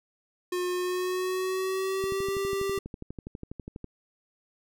square tone with pitch glide, 359.7 to 392.3 Hz, F#4 to G4, -49 to +1 cents, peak -28 dBFS, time 0.52-2.79 s, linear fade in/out 5 ms, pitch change +150 cents, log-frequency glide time 0.76-2.35 s
click train, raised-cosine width 3 ms, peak -25 dBFS, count 23, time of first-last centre 2.04-3.843 s, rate 12.2 Hz
effects none

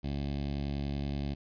15% pulse tone with notch filter, 70.6 Hz, C#2, 32 cents sharp, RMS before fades -34 dBFS, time 0.03-1.35 s, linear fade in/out 20 ms, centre 1300 Hz, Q 0.55, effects resampled to 11025 Hz + 11-bit

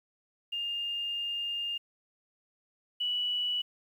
sine tone pair in turn, 2815 / 2949 Hz, F7 / F#7, +13 / -6 cents, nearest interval minor second, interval 81 cents, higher second, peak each -31 / -28 dBFS, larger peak second, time 0.52-1.78 / 3-3.62 s, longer first, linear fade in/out 10 ms, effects 10-bit

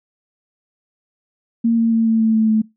sine tone with pitch steps, 230.5 / 228.4 / 226.3 / 224.2 / 222.1 / 220.1 / 218.1 Hz, A#3 / A#3 / A3 / A3 / A3 / A3 / A3, -19 / -35 / +49 / +33 / +16 / +1 / -15 cents, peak -12 dBFS, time 1.64-2.62 s, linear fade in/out 10 ms, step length 140 ms, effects noise-tail reverb RT60 0.2 s tail -22 dB re dry

